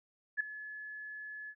sine tone with ADSR envelope, 1711 Hz, A6, 49 cents flat, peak -26 dBFS, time 0.37-1.55 s, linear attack 33 ms, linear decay 5 ms, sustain -16 dB, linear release 61 ms, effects none

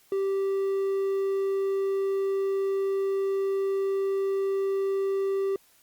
triangle tone, 390.4 Hz, G4, 7 cents flat, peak -22 dBFS, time 0.12-5.56 s, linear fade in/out 2 ms, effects white hiss -61 dBFS RMS until 5.82 s + Opus 48 kbps

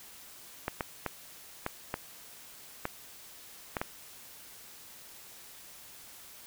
clicks, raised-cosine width 0.5 ms, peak -16 dBFS, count 8, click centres 0.681 / 0.808 / 1.063 / 1.664 / 1.941 / 2.854 / 3.768 / 3.815 s, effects white hiss -51 dBFS RMS until 6.46 s

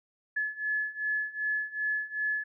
sine beating tone pair, 1712 / 1714.6 Hz, A6 / A6, -48 / -45 cents, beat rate 2.6 Hz, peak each -33 / -31 dBFS, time 0.36-2.44 s, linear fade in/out 10 ms, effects none

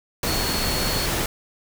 sine tone in noise, 4366 Hz, C#8, 27 cents flat, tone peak -28 dBFS, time 0.27-1.06 s, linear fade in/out 2 ms, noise pink, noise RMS -24 dBFS, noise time 0.23-1.26 s, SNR -7 dB, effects none

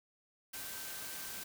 sine tone in noise, 1553 Hz, G6, 17 cents flat, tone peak -54 dBFS, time 0.53-1.44 s, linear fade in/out 10 ms, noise white, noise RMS -44 dBFS, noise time 0.53-1.44 s, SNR -13 dB, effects none

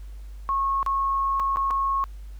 sine tone with dropouts, 1093 Hz, C#6, 25 cents flat, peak -21 dBFS, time 0.49-2.04 s, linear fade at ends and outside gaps 0 ms, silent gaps 0.829-0.863 / 1.397-1.4 / 1.56-1.57 / 1.705-1.709 s, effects added 50 Hz sine -36 dBFS peak until 2.39 s + pink hiss -59 dBFS RMS until 2.39 s

